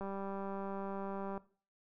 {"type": "click train", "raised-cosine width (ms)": 1, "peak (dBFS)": -29, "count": 269, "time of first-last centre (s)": [0.01, 1.377], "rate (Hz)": 196, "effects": ["noise-tail reverb RT60 0.4 s tail -18 dB re dry"]}